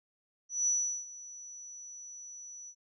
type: tone with ADSR envelope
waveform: sine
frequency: 5920 Hz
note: F#8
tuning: in tune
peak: -25 dBFS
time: 0.49-2.75 s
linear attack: 180 ms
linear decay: 380 ms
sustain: -19 dB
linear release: 66 ms
effects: none